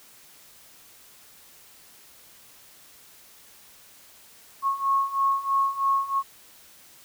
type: beating tone pair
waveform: sine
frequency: 1093 / 1096.1 Hz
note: C#6 / C#6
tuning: -25 / -20 cents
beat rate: 3.1 Hz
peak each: -26 / -23 dBFS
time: 4.62-6.23 s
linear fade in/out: 50 ms
effects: white hiss -52 dBFS RMS until 7.04 s